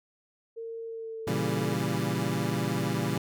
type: tone with pitch glide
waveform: sine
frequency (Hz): 455.9 to 435.6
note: A#4 to A4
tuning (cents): -39 to -17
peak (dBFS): -35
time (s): 0.56-1.75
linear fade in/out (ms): 20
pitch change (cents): -78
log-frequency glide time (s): 0.85-1.61
type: chord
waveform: 25% pulse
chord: A# diminished seventh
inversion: none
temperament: equal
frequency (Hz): 116.54 / 138.59 / 164.81 / 196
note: A#2 / C#3 / E3 / G3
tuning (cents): 0 / 0 / 0 / 0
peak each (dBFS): -29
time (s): 1.27-3.18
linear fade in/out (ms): 5
effects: none